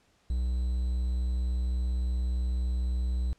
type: tone with quantisation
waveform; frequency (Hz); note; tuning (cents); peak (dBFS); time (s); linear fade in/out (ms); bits
triangle; 61.74; B1; 0; -24; 0.3-3.33; 0; 9
effects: pink hiss -67 dBFS RMS until 3.38 s + low-pass 8000 Hz 12 dB/octave